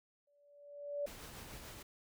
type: tone with exponential growth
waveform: sine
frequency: 577 Hz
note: D5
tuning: 31 cents flat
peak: -33 dBFS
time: 0.27-1.06 s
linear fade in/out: 5 ms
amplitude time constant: 170 ms
type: noise with tremolo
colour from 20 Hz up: pink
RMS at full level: -49 dBFS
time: 1.06-1.83 s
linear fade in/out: 10 ms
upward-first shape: triangle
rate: 6.8 Hz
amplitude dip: 35%
effects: none